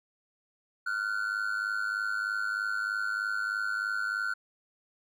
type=ring-modulated tone; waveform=triangle; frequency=1447 Hz; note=F#6; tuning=39 cents flat; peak=-24 dBFS; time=0.86-4.34 s; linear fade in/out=10 ms; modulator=51.6 Hz; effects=none